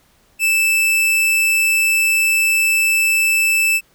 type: tone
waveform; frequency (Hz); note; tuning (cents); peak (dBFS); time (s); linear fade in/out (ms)
45% pulse; 2637; E7; 0; -13; 0.39-3.81; 50
effects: pink hiss -56 dBFS RMS until 3.94 s